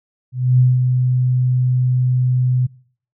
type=tone with ADSR envelope; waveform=sine; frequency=126.4 Hz; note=B2; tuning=41 cents sharp; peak=-8 dBFS; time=0.32-2.67 s; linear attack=270 ms; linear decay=190 ms; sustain=-5 dB; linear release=14 ms; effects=noise-tail reverb RT60 0.5 s tail -22 dB re dry